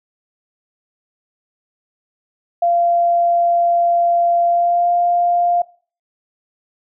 sine tone with pitch glide, 690 to 699.2 Hz, F5 to F5, -21 to +2 cents, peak -12 dBFS, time 2.62-5.62 s, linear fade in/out 5 ms, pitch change +23 cents, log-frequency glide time 4.46-4.9 s, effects noise-tail reverb RT60 0.4 s tail -21 dB re dry

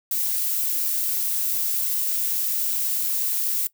violet noise, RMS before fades -24 dBFS, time 0.11-3.67 s, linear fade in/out 2 ms, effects noise-tail reverb RT60 0.1 s tail -19 dB re dry

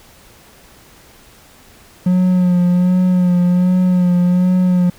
triangle tone with vibrato, 180.1 Hz, F#3, 46 cents flat, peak -8 dBFS, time 2.06-4.9 s, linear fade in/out 5 ms, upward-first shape sine, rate 1.3 Hz, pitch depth 29 cents each way, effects pink hiss -45 dBFS RMS until 4.98 s

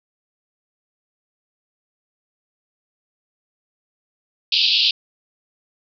white band-pass noise, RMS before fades -17 dBFS, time 4.52-4.91 s, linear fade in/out 5 ms, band 2600 to 4900 Hz, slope 96 dB/octave, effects none

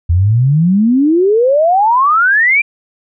sine exponential sweep, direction up, 81 to 2412 Hz, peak -7 dBFS, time 0.09-2.62 s, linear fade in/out 10 ms, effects none

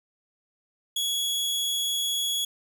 sawtooth tone, 3354 Hz, G#7, 16 cents sharp, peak -22 dBFS, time 0.96-2.45 s, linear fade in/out 5 ms, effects none

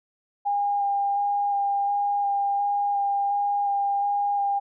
sine tone with vibrato, 807 Hz, G#5, 50 cents flat, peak -21 dBFS, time 0.45-4.6 s, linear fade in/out 20 ms, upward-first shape square, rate 1.4 Hz, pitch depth 10 cents each way, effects none

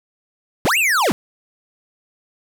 square linear two-way sweep, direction up then down, 67.4 to 2858 to 144.1 Hz, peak -15 dBFS, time 0.65-1.12 s, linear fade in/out 0 ms, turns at 0.78 s, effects none

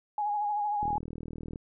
sine tone with vibrato, 830.6 Hz, G#5, in tune, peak -27 dBFS, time 0.18-0.98 s, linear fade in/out 2 ms, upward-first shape sine, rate 13 Hz, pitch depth 36 cents each way
click train, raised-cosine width 3 ms, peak -25 dBFS, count 30, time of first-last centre 0.83-1.559 s, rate 39.8 Hz
effects none

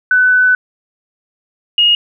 sine tone pair in turn, 1501 / 2866 Hz, F#6 / F7, +24 / +44 cents, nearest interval major seventh, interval 1120 cents, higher second, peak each -7 dBFS, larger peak neither, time 0.11-0.55 / 1.78-1.95 s, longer first, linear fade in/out 2 ms, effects none

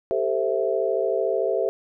sine chord, A minor seventh, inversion third, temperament equal with one note detuned, 392 / 445.4 / 523.3 / 659.3 Hz, G4 / A4 / C5 / E5, 0 / +21 / 0 / 0 cents, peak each -26 dBFS, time 0.11-1.69 s, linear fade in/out 0 ms, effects none

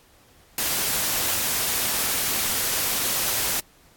white noise, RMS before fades -24 dBFS, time 0.58-3.6 s, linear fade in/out 2 ms, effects pink hiss -56 dBFS RMS until 3.96 s + AAC 64 kbps

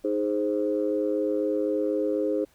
sine chord, Ab major, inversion second, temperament equal, 311.1 / 415.3 / 523.3 Hz, Eb4 / Ab4 / C5, 0 / 0 / 0 cents, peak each -27 dBFS, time 0.04-2.45 s, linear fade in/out 10 ms, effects tanh soft clip ceiling -14 dBFS + pink hiss -62 dBFS RMS until 2.54 s

